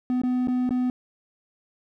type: tone with dropouts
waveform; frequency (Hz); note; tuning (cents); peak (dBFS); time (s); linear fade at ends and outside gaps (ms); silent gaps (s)
triangle; 250.9; B3; +28; -19; 0.1-0.9; 1; 0.217-0.235 / 0.473-0.483 / 0.692-0.707
effects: none